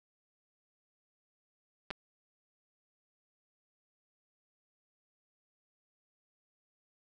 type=clicks; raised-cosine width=0.3 ms; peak=-22 dBFS; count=2; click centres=1.905 / 1.91 s; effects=none